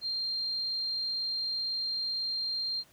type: tone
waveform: sine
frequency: 4186 Hz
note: C8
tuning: in tune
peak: -30 dBFS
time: 0.01-2.84 s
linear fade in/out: 50 ms
effects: pink hiss -61 dBFS RMS until 2.92 s + high-pass 80 Hz 12 dB/octave